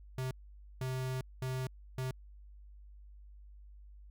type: tone bursts at uneven times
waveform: square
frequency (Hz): 129.6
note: C3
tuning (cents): -16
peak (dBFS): -35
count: 4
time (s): 0.18-0.31 / 0.81-1.21 / 1.42-1.67 / 1.98-2.11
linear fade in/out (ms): 2
effects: added 50 Hz sine -51 dBFS peak until 4.1 s